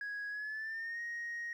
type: tone with pitch glide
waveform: sine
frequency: 1661.2 to 1875.4 Hz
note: G#6 to A#6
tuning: 0 to +10 cents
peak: -36 dBFS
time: 0.01-1.53 s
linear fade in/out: 2 ms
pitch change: +210 cents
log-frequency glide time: 0.29-1.01 s
effects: tanh soft clip ceiling -36 dBFS + 12-bit